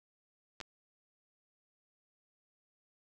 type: clicks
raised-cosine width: 0.2 ms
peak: -25 dBFS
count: 2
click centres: 0.603 / 0.612 s
effects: none